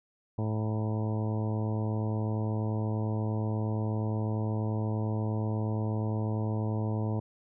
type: harmonic tone with a mistuned harmonic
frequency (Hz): 108.5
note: A2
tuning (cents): -24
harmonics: 1 / 2 / 3 / 4 / 5 / 6 / 7 / 8 / 9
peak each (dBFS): -29 / -35 / -39 / -41 / -43 / -45 / -46 / -47 / -48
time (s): 0.38-7.2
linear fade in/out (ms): 5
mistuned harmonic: 8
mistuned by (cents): +57
effects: none